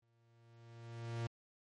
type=tone with exponential growth; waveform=45% pulse; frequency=116.3 Hz; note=A#2; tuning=4 cents flat; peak=-36 dBFS; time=0.02-1.27 s; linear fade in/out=5 ms; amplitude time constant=270 ms; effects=low-pass 6000 Hz 12 dB/octave + MP3 48 kbps